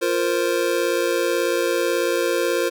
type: chord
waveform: square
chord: F suspended fourth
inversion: none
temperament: just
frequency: 349.2 / 465.6 / 523.8 Hz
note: F4 / Bb4 / C5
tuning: 0 / -2 / +2 cents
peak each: -24 dBFS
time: 0.01-2.7 s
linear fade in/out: 20 ms
effects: none